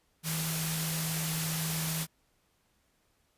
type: tone in noise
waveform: sine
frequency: 160.5 Hz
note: E3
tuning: 46 cents flat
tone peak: -33 dBFS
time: 0.23-2.07 s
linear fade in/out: 50 ms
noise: white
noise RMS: -34 dBFS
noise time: 0.23-2.07 s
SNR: -2 dB
effects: pink hiss -72 dBFS RMS until 3.37 s + resampled to 32000 Hz